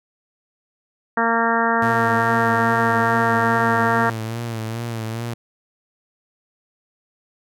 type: harmonic tone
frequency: 230 Hz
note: A#3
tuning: 23 cents flat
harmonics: 1 / 2 / 3 / 4 / 5 / 6 / 7 / 8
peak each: -24 / -25 / -24 / -22 / -25 / -24 / -25 / -26 dBFS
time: 1.17-4.1 s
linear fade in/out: 5 ms
type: tone with vibrato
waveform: sawtooth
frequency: 114.4 Hz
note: A#2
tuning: 32 cents flat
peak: -21 dBFS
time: 1.82-5.34 s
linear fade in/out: 5 ms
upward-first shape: sine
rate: 2.4 Hz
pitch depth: 58 cents each way
effects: none